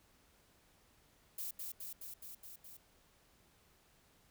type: noise with echo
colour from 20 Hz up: violet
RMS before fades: -42 dBFS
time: 1.38-1.51 s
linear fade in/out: 5 ms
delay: 210 ms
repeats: 6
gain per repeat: -2 dB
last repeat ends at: 2.77 s
effects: pink hiss -69 dBFS RMS until 4.3 s